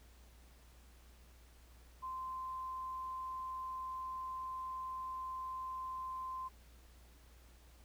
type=tone; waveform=sine; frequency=1039 Hz; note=C6; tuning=12 cents flat; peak=-40 dBFS; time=2.02-6.49 s; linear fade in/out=20 ms; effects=added 60 Hz sine -59 dBFS peak until 7.84 s + pink hiss -66 dBFS RMS until 7.84 s